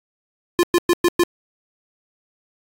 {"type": "tone bursts", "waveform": "square", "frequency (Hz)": 349.2, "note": "F4", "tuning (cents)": 0, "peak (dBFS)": -13, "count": 5, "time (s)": [0.59, 1.235], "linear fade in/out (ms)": 0, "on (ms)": 41, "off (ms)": 110, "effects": ["AAC 64 kbps"]}